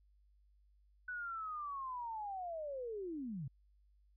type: linear sweep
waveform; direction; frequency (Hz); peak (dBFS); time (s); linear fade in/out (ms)
sine; down; 1496 to 122; -40; 1.08-3.48; 5
effects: added 50 Hz sine -66 dBFS peak until 4.16 s